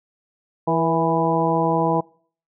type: harmonic tone with a mistuned harmonic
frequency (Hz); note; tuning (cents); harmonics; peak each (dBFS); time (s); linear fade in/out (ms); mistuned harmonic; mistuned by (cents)
164.81; E3; 0; 1 / 2 / 3 / 4 / 5 / 6; -24 / -24 / -24 / -24 / -24 / -24; 0.67-2.01; 10; 3; -36
effects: noise-tail reverb RT60 0.5 s tail -25 dB re dry

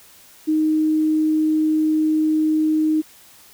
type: tone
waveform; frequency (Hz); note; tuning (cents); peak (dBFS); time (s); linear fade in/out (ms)
sine; 311.1; D#4; 0; -15; 0.47-3.02; 20
effects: white hiss -48 dBFS RMS until 3.53 s

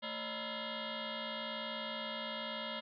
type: tone with frequency modulation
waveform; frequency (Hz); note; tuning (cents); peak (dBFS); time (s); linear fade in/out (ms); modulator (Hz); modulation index
sine; 1324; E6; +7; -38; 0.02-2.81; 20; 387; 6.3
effects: none

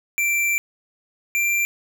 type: tone pair in turn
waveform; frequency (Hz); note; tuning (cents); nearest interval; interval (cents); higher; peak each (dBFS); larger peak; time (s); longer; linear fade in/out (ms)
square; 2349 / 2364; D7 / D7; 0 / +11; unison; 11; second; -19; neither; 0.18-0.58 / 1.35-1.65; first; 0
effects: none

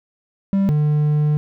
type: tone pair in turn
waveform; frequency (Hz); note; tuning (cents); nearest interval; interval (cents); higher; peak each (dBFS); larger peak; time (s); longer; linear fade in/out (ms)
triangle; 196 / 149.95; G3 / D3; 0 / +36; perfect fourth; 464; first; -12; neither; 0.53-0.69 / 0.69-1.37; second; 0
effects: none

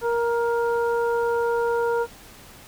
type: harmonic tone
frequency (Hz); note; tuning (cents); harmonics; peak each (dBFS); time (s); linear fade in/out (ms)
469.1; A#4; +11; 1 / 2 / 3; -21 / -27 / -31; 0.01-2.07; 50
effects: pink hiss -46 dBFS RMS until 2.67 s

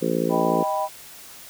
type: harmonic tone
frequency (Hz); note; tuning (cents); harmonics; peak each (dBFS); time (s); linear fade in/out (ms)
56.9; A#1; -41; 3 / 4 / 5 / 6 / 7 / 8 / 9; -28 / -28 / -28 / -28 / -28 / -28 / -28; 0.01-0.64; 20
type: chord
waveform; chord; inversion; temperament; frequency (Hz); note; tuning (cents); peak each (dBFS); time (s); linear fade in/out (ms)
sine; Eb augmented; none; equal; 622.3 / 784 / 987.8; Eb5 / G5 / B5; 0 / 0 / 0; -26; 0.29-0.89; 50
effects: white hiss -43 dBFS RMS until 1.49 s

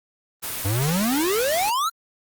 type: noise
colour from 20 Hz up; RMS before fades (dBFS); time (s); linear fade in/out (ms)
white; -29; 0.42-1.71; 20
type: exponential sweep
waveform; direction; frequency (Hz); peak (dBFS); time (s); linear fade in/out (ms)
square; up; 92.5 to 1387; -21; 0.64-1.9; 20
effects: Opus 24 kbps

